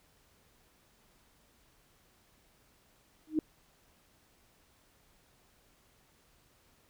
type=tone with exponential growth; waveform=sine; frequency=311.1 Hz; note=D#4; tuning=in tune; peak=-22 dBFS; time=3.27-3.39 s; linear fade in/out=2 ms; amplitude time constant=26 ms; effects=pink hiss -67 dBFS RMS until 6.89 s